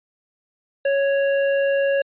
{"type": "tone with tanh clipping", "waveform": "sine", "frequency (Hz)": 554.4, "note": "C#5", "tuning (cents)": 0, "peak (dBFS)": -19, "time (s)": [0.85, 2.02], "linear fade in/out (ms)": 5, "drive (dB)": 17, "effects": ["resampled to 8000 Hz"]}